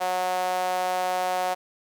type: tone with high-pass filter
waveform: sawtooth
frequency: 183 Hz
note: F#3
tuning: 19 cents flat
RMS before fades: -26 dBFS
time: 0-1.55 s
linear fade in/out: 20 ms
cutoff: 680 Hz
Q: 4.6
effects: none